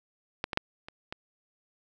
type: clicks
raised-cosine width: 0.3 ms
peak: -13 / -16 / -8 / -26 / -20 dBFS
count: 5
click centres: 0.441 / 0.532 / 0.574 / 0.885 / 1.125 s
effects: none